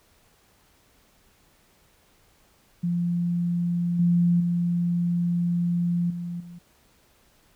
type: tone with level steps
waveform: sine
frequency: 173.4 Hz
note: F3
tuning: 12 cents flat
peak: -22 / -17 / -21 / -29 / -39 dBFS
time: 2.83-6.59 s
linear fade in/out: 10 ms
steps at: 3.99 / 4.4 / 6.1 / 6.4 s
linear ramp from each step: 5 ms
effects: pink hiss -61 dBFS RMS until 7.55 s